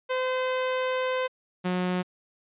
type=tone pair in turn; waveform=sawtooth; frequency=513 / 181.37 Hz; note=C5 / F#3; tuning=-34 / -34 cents; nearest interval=octave + tritone; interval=1800 cents; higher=first; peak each=-21 dBFS; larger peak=neither; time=0.09-1.28 / 1.64-2.03 s; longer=first; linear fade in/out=20 ms; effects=resampled to 8000 Hz